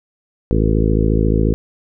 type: harmonic tone with a mistuned harmonic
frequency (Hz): 54.2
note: A1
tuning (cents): -25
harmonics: 1 / 2 / 3 / 4 / 5 / 6 / 7 / 8 / 9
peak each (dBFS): -16 / -19 / -21 / -22 / -23 / -24 / -24 / -25 / -26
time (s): 0.51-1.54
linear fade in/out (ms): 0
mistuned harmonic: 9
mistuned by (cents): -31
effects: none